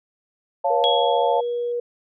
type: chord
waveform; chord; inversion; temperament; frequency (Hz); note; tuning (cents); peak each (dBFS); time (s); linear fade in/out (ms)
sine; Db augmented; none; equal; 554.4 / 698.5 / 880; Db5 / F5 / A5; 0 / 0 / 0; -22; 0.64-1.41; 10
type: tone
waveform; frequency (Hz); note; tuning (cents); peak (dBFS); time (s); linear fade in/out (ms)
sine; 480; B4; -49; -22; 0.7-1.8; 5
type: tone with exponential decay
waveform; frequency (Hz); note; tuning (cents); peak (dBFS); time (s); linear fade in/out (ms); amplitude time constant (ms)
sine; 3322; G#7; 0; -18; 0.84-1.72; 0; 190
effects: none